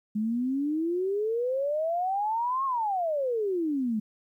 sine exponential two-way sweep, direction up then down, 207.7 to 1100 to 207.7 Hz, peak -25 dBFS, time 0.15-4 s, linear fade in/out 10 ms, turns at 2.65 s, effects 11-bit

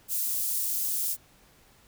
white high-pass noise, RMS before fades -29 dBFS, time 0.08-1.17 s, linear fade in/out 50 ms, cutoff 8200 Hz, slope 12 dB/octave, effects pink hiss -59 dBFS RMS until 1.87 s

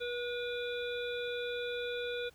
harmonic tone with a mistuned harmonic, 484.5 Hz, B4, 33 cents flat, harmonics 1 / 3 / 5 / 7 / 8, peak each -36 / -42 / -46 / -44 / -49 dBFS, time 0-2.3 s, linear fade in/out 20 ms, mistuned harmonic 7, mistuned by +40 cents, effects added 67 Hz sine -64 dBFS peak until 2.34 s + pink hiss -64 dBFS RMS until 2.34 s

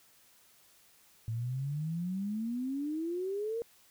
sine exponential sweep, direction up, 109.9 to 472.2 Hz, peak -32 dBFS, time 1.28-3.62 s, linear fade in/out 0 ms, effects white hiss -63 dBFS RMS until 3.9 s

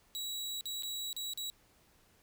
sawtooth tone with dropouts, 3888 Hz, B7, 28 cents flat, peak -34 dBFS, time 0.15-1.5 s, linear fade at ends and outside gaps 0 ms, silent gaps 0.609-0.656 / 0.824-0.833 / 1.129-1.165 / 1.335-1.375 s, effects pink hiss -67 dBFS RMS until 2.22 s

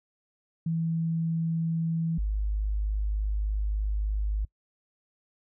sine tone pair in turn, 164.1 / 51.69 Hz, E3 / G#1, -8 / -7 cents, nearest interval octave + minor sixth, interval 1999 cents, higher first, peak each -25 dBFS, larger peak neither, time 0.66-2.18 / 2.18-4.45 s, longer second, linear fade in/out 5 ms, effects noise-tail reverb RT60 0.1 s tail -24 dB re dry

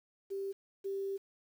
sine tone pair in turn, 392 / 392 Hz, G4 / G4, 0 / 0 cents, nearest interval unison, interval 0 cents, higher neither, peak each -35 / -34 dBFS, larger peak second, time 0.3-0.53 / 0.84-1.18 s, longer second, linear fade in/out 20 ms, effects 10-bit

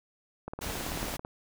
click train, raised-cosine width 1 ms, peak -23 dBFS, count 15, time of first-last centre 0.48-1.249 s, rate 18.2 Hz
pink noise, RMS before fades -36 dBFS, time 0.61-1.17 s, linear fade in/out 10 ms
effects none

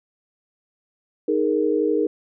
sine chord, D# suspended fourth, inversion none, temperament just, 311.1 / 414.8 / 466.7 Hz, D#4 / G#4 / A#4, 0 / -2 / +2 cents, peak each -22 dBFS, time 1.28-2.07 s, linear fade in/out 5 ms, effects none

